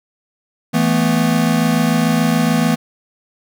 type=chord; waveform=square; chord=E suspended fourth; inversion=none; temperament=equal; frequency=164.81 / 220 / 246.9 Hz; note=E3 / A3 / B3; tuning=0 / 0 / 0 cents; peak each=-18 dBFS; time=0.73-2.76 s; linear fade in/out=20 ms; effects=none